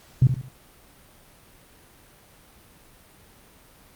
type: tone with echo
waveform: sine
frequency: 128.5 Hz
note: C3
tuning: 31 cents flat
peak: -11 dBFS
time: 0.22-0.27 s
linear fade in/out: 2 ms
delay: 72 ms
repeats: 3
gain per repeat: -9 dB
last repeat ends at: 0.486 s
effects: pink hiss -53 dBFS RMS until 3.95 s + Opus 48 kbps